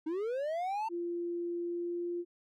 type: linear sweep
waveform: triangle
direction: up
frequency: 301 to 910 Hz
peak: -30 dBFS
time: 0.06-0.89 s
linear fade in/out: 10 ms
type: tone with pitch glide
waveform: sine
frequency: 345.4 to 348 Hz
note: F4 to F4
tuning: -19 to -6 cents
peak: -33 dBFS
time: 0.89-2.25 s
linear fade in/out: 50 ms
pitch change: +13 cents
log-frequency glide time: 1.61-2.09 s
effects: none